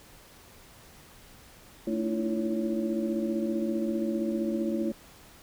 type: tone cluster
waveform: sine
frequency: 222 / 292.6 / 322.8 / 338.1 / 558 Hz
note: A3 / D4 / E4 / E4 / C#5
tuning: +16 / -6 / -36 / +44 / +11 cents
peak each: -30 / -37 / -36 / -31 / -36 dBFS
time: 1.87-4.92 s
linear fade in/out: 5 ms
effects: pink hiss -53 dBFS RMS until 5.42 s